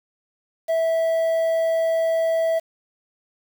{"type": "tone with quantisation", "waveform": "triangle", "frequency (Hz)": 655, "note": "E5", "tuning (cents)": -11, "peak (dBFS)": -16, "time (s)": [0.68, 2.6], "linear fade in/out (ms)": 20, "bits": 7, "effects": []}